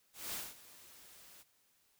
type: noise with ADSR envelope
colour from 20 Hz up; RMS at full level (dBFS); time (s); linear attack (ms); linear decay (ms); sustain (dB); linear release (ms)
white; -40; 0.13-1.44; 200; 210; -18; 29
effects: white hiss -73 dBFS RMS until 1.99 s